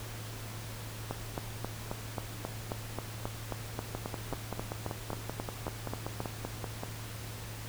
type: two click trains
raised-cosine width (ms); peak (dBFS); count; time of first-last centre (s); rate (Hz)
1; -20 / -21; 20 / 16; 1.11-6.204 / 3.95-6.835; 3.73 / 5.2
effects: added 110 Hz sine -42 dBFS peak until 7.68 s + pink hiss -45 dBFS RMS until 7.68 s